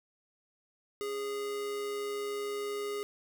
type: tone with amplitude modulation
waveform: square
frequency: 411.6 Hz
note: G#4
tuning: 16 cents flat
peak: -33 dBFS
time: 1.01-3.03 s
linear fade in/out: 0 ms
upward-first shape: sine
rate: 133 Hz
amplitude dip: 30%
effects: none